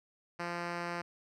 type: tone with low-pass filter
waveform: 5% pulse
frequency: 172.9 Hz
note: F3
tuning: 17 cents flat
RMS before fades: -38 dBFS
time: 0.39-1.02 s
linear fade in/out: 10 ms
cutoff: 4900 Hz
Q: 0.54
effects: none